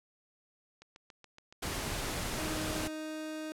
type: click train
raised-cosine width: 0.2 ms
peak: -35 dBFS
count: 12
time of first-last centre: 0.82-2.371 s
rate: 7.09 Hz
type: noise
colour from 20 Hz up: pink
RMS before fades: -36 dBFS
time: 1.62-2.88 s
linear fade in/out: 10 ms
type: tone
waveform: 30% pulse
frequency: 311.1 Hz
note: D#4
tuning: in tune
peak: -35 dBFS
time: 2.38-3.52 s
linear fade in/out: 0 ms
effects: low-pass 12000 Hz 12 dB/octave